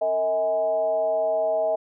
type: tone with frequency modulation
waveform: sine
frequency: 640 Hz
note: D#5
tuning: 49 cents sharp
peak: -20 dBFS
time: 0.01-1.76 s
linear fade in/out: 10 ms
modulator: 185 Hz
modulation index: 0.57
effects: none